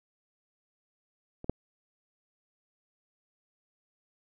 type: clicks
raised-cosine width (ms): 2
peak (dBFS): -28 / -13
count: 2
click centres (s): 1.444 / 1.496
effects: none